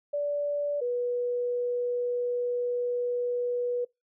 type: tone pair in turn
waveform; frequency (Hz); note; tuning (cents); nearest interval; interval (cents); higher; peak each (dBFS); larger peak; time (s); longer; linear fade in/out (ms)
sine; 580 / 487.7; D5 / B4; -22 / -22; minor third; 300; first; -26; neither; 0.13-0.81 / 0.81-3.85; second; 10
effects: noise-tail reverb RT60 0.2 s tail -24 dB re dry